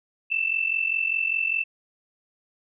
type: tone pair together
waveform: sine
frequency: 2635 / 2680 Hz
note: E7 / E7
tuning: -1 / +28 cents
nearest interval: unison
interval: 29 cents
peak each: -25 dBFS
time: 0.3-1.64 s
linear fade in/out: 20 ms
effects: none